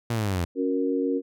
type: linear sweep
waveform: sawtooth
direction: down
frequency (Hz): 120 to 82.41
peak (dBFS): -20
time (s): 0.1-0.45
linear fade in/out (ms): 5
type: chord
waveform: sine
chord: F# major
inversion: second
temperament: equal with one note detuned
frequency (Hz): 277.2 / 364.1 / 466.2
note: C#4 / F#4 / A#4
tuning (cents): 0 / -28 / 0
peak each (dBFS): -25 / -29 / -27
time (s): 0.55-1.22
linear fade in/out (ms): 50
effects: none